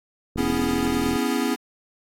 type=click train; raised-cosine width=3 ms; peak=-17 dBFS; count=35; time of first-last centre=0.36-1.158 s; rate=42.6 Hz
type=chord; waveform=square; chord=C# minor seventh; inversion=third; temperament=equal; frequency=246.9 / 277.2 / 329.6 / 415.3 Hz; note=B3 / C#4 / E4 / G#4; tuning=0 / 0 / 0 / 0 cents; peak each=-26 / -27 / -29 / -30 dBFS; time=0.37-1.56 s; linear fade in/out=20 ms
effects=AAC 48 kbps